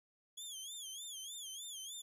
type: tone with vibrato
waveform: 20% pulse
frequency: 3329 Hz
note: G#7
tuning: 3 cents sharp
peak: -39 dBFS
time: 0.37-2.02 s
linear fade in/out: 10 ms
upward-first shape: sine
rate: 3.3 Hz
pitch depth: 140 cents each way
effects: 12-bit